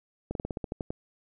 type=slowing click train; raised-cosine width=2 ms; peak=-19 dBFS; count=10; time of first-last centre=0.31-0.905 s; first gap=42 ms; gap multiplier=1.11; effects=none